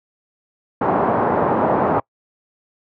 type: low-pass noise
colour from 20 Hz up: white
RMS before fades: -17 dBFS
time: 0.81-2 s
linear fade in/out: 5 ms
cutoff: 1000 Hz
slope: 24 dB/octave
effects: noise-tail reverb RT60 0.1 s tail -26 dB re dry + high-pass 150 Hz 12 dB/octave